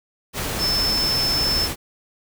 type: tone in noise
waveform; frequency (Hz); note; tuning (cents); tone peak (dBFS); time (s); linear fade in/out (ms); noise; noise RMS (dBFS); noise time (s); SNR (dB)
sine; 5274; E8; 0; -19; 0.58-1.69; 50; pink; -26; 0.33-1.76; +4
effects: none